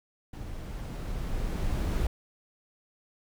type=noise with level ramp; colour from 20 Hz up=brown; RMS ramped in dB=-39 to -27 dBFS; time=0.33-2.07 s; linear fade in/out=5 ms; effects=none